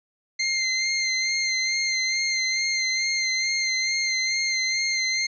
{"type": "tone with vibrato", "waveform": "20% pulse", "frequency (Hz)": 2093, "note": "C7", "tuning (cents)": 0, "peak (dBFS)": -17, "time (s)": [0.39, 5.27], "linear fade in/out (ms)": 10, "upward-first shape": "sine", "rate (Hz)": 2.3, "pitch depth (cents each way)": 28, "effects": ["resampled to 16000 Hz"]}